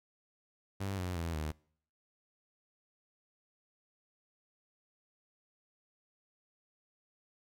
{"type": "tone with pitch steps", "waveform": "sawtooth", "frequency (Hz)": [98, 90.39, 83.37, 76.89], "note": ["G2", "F#2", "E2", "D#2"], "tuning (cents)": [0, -40, 20, -20], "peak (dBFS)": -31, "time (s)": [0.8, 1.52], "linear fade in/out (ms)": 10, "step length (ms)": 180, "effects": ["noise-tail reverb RT60 0.6 s tail -25 dB re dry"]}